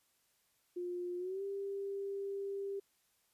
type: tone with pitch glide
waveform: sine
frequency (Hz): 354.8 to 396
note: F4 to G4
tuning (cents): +27 to +18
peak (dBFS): -37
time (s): 0.76-2.8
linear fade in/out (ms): 10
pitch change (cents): +191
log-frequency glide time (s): 1.18-1.43
effects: white hiss -75 dBFS RMS until 3.33 s + resampled to 32000 Hz